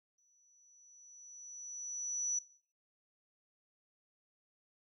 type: tone with exponential growth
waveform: sine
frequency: 5920 Hz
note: F#8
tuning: in tune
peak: -31 dBFS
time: 0.18-2.39 s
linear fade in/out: 5 ms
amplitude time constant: 480 ms
effects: noise-tail reverb RT60 0.5 s tail -19 dB re dry